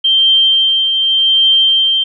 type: tone with tremolo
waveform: sine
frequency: 3147 Hz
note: G7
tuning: 6 cents sharp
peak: -6 dBFS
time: 0.04-2.04 s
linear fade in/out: 10 ms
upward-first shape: triangle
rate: 0.85 Hz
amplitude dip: 45%
effects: none